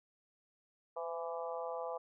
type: harmonic tone with a mistuned harmonic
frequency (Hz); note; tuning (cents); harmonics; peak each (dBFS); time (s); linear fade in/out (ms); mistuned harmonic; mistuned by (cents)
166.8; E3; +21; 3 / 4 / 5 / 6 / 7; -41 / -43 / -45 / -47 / -48; 0.96-1.98; 10; 3; +24
effects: none